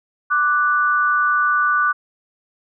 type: tone pair together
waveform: sine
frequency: 1174.7 / 1480 Hz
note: D6 / F#6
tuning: 0 / 0 cents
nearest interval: major third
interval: 400 cents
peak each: -17 dBFS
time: 0.3-1.93 s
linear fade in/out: 20 ms
effects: none